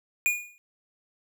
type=tone with exponential decay; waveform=square; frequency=2440 Hz; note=D#7; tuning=34 cents flat; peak=-19 dBFS; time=0.26-0.58 s; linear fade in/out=0 ms; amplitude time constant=68 ms; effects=none